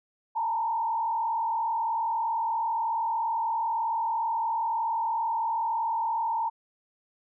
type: tone with frequency modulation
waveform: sine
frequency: 909 Hz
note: A#5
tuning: 44 cents flat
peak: -25 dBFS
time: 0.35-6.5 s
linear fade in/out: 20 ms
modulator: 43.1 Hz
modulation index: 0.95
effects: none